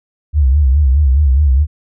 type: tone with vibrato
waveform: sine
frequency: 69.7 Hz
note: C#2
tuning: 10 cents sharp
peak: -7 dBFS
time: 0.33-1.67 s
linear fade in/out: 50 ms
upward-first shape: sine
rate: 4.8 Hz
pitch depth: 150 cents each way
effects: none